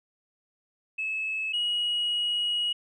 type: tone pair in turn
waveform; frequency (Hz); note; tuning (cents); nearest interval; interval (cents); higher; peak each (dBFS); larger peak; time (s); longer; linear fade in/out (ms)
sine; 2596 / 2901; E7 / F#7; -27 / -35; major second; 192; second; -27 / -23; second; 0.98-1.53 / 1.53-2.73; second; 10
effects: tanh soft clip ceiling -22 dBFS